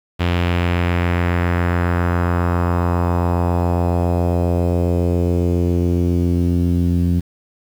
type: tone with low-pass filter sweep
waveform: sawtooth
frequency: 87.31 Hz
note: F2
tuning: in tune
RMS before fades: -17 dBFS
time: 0.19-7.21 s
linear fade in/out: 20 ms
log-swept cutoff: 3100 to 220 Hz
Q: 2
effects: 7-bit